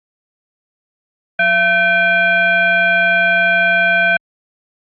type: tone with frequency modulation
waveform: sine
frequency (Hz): 1535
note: G6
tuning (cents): -37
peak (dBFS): -10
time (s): 1.39-4.17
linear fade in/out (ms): 5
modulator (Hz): 857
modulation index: 0.99
effects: Opus 48 kbps